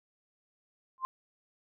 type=tone with exponential growth; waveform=sine; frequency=1046.5 Hz; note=C6; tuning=in tune; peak=-25 dBFS; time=0.98-1.05 s; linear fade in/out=0 ms; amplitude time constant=15 ms; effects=none